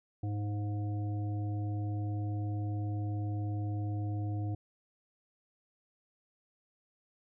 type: harmonic tone with a mistuned harmonic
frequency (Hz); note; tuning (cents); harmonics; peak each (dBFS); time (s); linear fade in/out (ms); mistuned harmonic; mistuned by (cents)
103.83; G#2; 0; 1 / 3 / 5 / 7; -32 / -41 / -53 / -48; 0.23-4.55; 5; 7; -18
effects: none